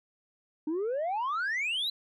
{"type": "exponential sweep", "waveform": "sine", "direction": "up", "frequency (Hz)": [296.2, 4082], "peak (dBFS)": -26, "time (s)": [0.67, 1.9], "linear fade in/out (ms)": 5, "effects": ["tanh soft clip ceiling -27 dBFS"]}